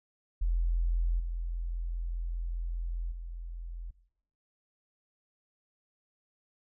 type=tone with level steps; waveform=sine; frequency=42.47 Hz; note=F1; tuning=48 cents flat; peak=-25 / -31 / -37 dBFS; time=0.41-3.91 s; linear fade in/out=10 ms; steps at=1.19 / 3.11 s; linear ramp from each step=10 ms; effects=noise-tail reverb RT60 0.8 s tail -19 dB re dry